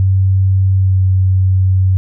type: tone with pitch glide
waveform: sine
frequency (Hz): 95.4 to 94.03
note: G2 to F#2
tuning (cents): -47 to +28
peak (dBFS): -8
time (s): 0-1.97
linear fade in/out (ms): 0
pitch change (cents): -25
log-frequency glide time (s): 0.75-1.01
effects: none